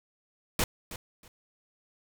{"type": "noise with echo", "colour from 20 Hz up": "pink", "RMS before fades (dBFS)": -26, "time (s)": [0.59, 0.64], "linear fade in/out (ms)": 2, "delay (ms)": 320, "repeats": 2, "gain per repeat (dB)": -14, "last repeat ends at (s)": 1.28, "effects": []}